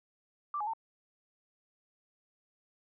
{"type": "tone with pitch steps", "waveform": "sine", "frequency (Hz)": [1174, 837, 898], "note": ["D6", "G#5", "A5"], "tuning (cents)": [-1, 13, 35], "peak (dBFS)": -32, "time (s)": [0.54, 0.735], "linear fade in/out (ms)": 2, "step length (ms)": 65, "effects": []}